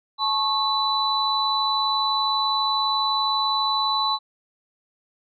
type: tone cluster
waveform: sine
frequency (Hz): 863 / 1095 / 3980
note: A5 / C#6 / B7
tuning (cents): -34 / -22 / +13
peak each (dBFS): -26 / -24 / -23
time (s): 0.18-4.19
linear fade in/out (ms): 50
effects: none